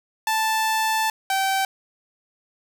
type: tone pair in turn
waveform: sawtooth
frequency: 880 / 773.2 Hz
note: A5 / G5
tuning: 0 / -24 cents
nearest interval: major second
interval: 224 cents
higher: first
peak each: -16 dBFS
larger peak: neither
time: 0.27-1.1 / 1.3-1.65 s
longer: first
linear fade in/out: 2 ms
effects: none